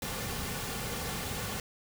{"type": "noise with comb filter", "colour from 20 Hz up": "pink", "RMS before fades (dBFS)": -36, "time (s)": [0.02, 1.6], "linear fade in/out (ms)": 2, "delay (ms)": 3.1, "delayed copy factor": -0.5, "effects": []}